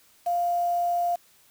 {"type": "tone with quantisation", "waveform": "sine", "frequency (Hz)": 698.5, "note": "F5", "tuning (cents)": 0, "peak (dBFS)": -22, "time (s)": [0.26, 1.16], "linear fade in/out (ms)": 10, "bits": 7, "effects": ["white hiss -59 dBFS RMS until 1.5 s"]}